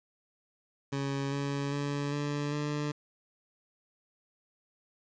20% pulse tone with pitch steps, 138.59 / 140.85 / 143.15 / 145.48 / 147.85 Hz, C#3 / C#3 / D3 / D3 / D3, 0 / +28 / -44 / -16 / +12 cents, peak -26 dBFS, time 0.92-2.92 s, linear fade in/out 10 ms, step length 400 ms, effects resampled to 16000 Hz + 9-bit

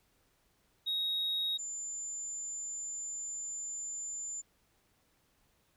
sine tone pair in turn, 3775 / 7126 Hz, A#7 / A8, +21 / +21 cents, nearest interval major seventh, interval 1100 cents, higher second, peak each -29 / -37 dBFS, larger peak first, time 0.86-1.58 / 1.58-4.42 s, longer second, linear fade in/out 20 ms, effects tanh soft clip ceiling -28 dBFS + pink hiss -72 dBFS RMS until 5.76 s

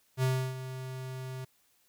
square tone with ADSR envelope, 130 Hz, C3, 11 cents flat, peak -25 dBFS, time 0.17-1.45 s, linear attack 59 ms, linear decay 310 ms, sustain -13 dB, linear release 9 ms, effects white hiss -69 dBFS RMS until 1.88 s

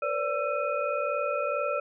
sine tone cluster, 473.4 / 516 / 578 / 1338 / 2490 Hz, A#4 / C5 / D5 / E6 / D#7, +27 / -24 / -28 / +25 / +1 cents, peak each -37 / -35 / -29 / -31 / -37 dBFS, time 0.02-1.8 s, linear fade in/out 5 ms, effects none

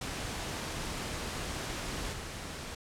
pink noise with level steps, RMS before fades -37 / -41 dBFS, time 0.01-2.75 s, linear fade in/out 5 ms, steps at 2.12 s, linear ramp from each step 20 ms, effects low-pass 9000 Hz 12 dB/octave

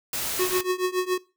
white noise, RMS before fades -29 dBFS, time 0.13-0.61 s, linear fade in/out 2 ms
square tone with tremolo, 366.6 Hz, F#4, 16 cents flat, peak -20 dBFS, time 0.39-1.18 s, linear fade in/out 5 ms, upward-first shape triangle, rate 7.1 Hz, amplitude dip 95%
effects noise-tail reverb RT60 0.3 s tail -21 dB re dry

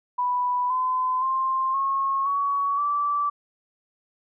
sine tone with pitch steps, 987.8 / 1020.3 / 1053.8 / 1088.5 / 1124.2 / 1161.2 Hz, B5 / C6 / C6 / C#6 / C#6 / D6, 0 / -44 / +12 / -32 / +24 / -20 cents, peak -21 dBFS, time 0.18-3.3 s, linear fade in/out 10 ms, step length 520 ms, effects none

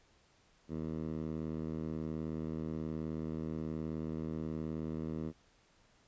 10% pulse tone with band-pass filter, 78.8 Hz, D#2, 23 cents sharp, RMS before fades -39 dBFS, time 0.68-5.33 s, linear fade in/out 50 ms, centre 220 Hz, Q 0.91, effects pink hiss -68 dBFS RMS until 6.07 s + resampled to 16000 Hz

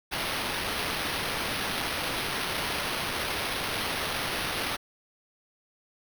violet noise with sample-and-hold, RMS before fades -31 dBFS, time 0.11-4.77 s, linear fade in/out 20 ms, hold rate 7350 Hz, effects none

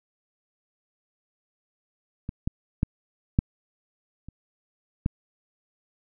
clicks, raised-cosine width 5 ms, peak -19 / -13 / -9 / -6 / -28 / -11 dBFS, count 6, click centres 2.291 / 2.475 / 2.831 / 3.389 / 4.286 / 5.061 s, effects none

